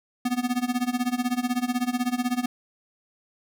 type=tone with tremolo; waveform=square; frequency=246.9 Hz; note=B3; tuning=in tune; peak=-21 dBFS; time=0.25-2.46 s; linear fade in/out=5 ms; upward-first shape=sine; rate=16 Hz; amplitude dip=90%; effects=none